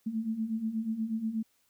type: beating tone pair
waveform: sine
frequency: 216.4 / 224.7 Hz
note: A3 / A3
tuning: -29 / +37 cents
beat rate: 8.3 Hz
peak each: -36 / -31 dBFS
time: 0.06-1.43 s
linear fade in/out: 10 ms
effects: white hiss -71 dBFS RMS until 1.69 s